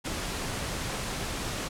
pink noise, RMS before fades -33 dBFS, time 0.04-1.69 s, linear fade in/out 20 ms, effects low-pass 10000 Hz 12 dB/octave

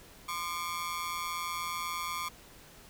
sawtooth ring-modulated tone, 1123 Hz, C#6, 22 cents sharp, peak -27 dBFS, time 0.28-2.29 s, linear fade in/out 10 ms, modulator 84.2 Hz, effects pink hiss -54 dBFS RMS until 2.89 s

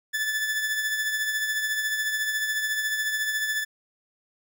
40% pulse tone with tremolo, 1742 Hz, A6, 18 cents flat, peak -22 dBFS, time 0.13-3.65 s, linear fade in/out 20 ms, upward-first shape triangle, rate 14 Hz, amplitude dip 50%, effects none

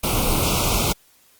pink band-stop noise, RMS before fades -20 dBFS, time 0.03-0.93 s, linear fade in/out 10 ms, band 1400 to 2200 Hz, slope 96 dB/octave, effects white hiss -56 dBFS RMS until 1.39 s + Opus 32 kbps

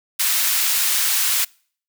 white high-pass noise, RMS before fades -19 dBFS, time 0.19-1.45 s, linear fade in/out 10 ms, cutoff 1400 Hz, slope 12 dB/octave, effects noise-tail reverb RT60 0.5 s tail -26 dB re dry

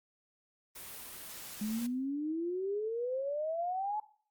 white noise, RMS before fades -46 dBFS, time 0.75-1.87 s, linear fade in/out 10 ms
sine exponential sweep, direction up, 207.7 to 864 Hz, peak -32 dBFS, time 1.61-4 s, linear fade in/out 5 ms
effects noise-tail reverb RT60 0.5 s tail -18 dB re dry + Opus 32 kbps

